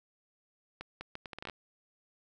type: accelerating click train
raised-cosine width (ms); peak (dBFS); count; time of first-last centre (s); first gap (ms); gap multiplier
0.3; -25; 11; 0.81-1.498; 200; 0.72
effects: none